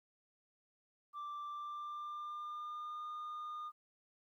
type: tone with pitch glide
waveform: sine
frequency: 1174.7 to 1218.9 Hz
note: D6 to D#6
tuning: 0 to -36 cents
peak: -39 dBFS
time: 1.13-3.72 s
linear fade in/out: 50 ms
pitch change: +64 cents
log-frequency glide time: 1.44-3.06 s
effects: tanh soft clip ceiling -41 dBFS + 13-bit